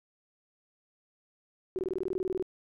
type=tone bursts; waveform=sine; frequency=373.3 Hz; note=F#4; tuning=15 cents sharp; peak=-28 dBFS; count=14; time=1.76-2.425 s; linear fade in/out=0 ms; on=28 ms; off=21 ms; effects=none